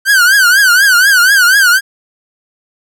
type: tone with vibrato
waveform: 45% pulse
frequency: 1525 Hz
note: G6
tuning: 48 cents flat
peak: -5 dBFS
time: 0.05-1.81 s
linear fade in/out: 50 ms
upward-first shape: triangle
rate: 4.1 Hz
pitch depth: 170 cents each way
effects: none